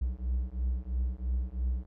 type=beating tone pair; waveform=triangle; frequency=60.7 / 63.7 Hz; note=B1 / C2; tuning=-29 / -46 cents; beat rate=3 Hz; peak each=-30 dBFS; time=0.01-1.86 s; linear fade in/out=10 ms; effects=none